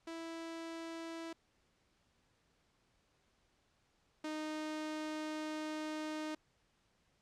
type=tone pair in turn; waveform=sawtooth; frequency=329.6 / 308.7 Hz; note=E4 / D#4; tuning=0 / -14 cents; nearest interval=minor second; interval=114 cents; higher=first; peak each=-39 / -35 dBFS; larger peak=second; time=0.07-1.33 / 4.24-6.35 s; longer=second; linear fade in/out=5 ms; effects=pink hiss -75 dBFS RMS until 7.21 s + low-pass 7000 Hz 12 dB/octave